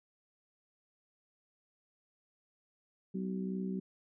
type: harmonic tone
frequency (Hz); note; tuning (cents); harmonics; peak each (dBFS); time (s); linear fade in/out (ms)
63.2; B1; +41; 3 / 4 / 5 / 6; -35 / -43 / -50 / -43; 3.14-3.8; 10
effects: none